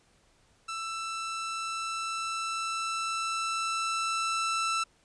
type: tone with level ramp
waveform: sawtooth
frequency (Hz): 1329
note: E6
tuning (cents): +14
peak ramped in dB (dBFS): -30 to -23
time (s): 0.68-4.84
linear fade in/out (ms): 10
effects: pink hiss -65 dBFS RMS until 5.04 s + resampled to 22050 Hz